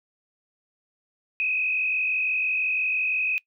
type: tone with frequency modulation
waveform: sine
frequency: 2527 Hz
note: D#7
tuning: 26 cents sharp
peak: -22 dBFS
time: 1.4-3.38 s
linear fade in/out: 0 ms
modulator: 45.9 Hz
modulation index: 1.4
effects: noise-tail reverb RT60 0.1 s tail -22 dB re dry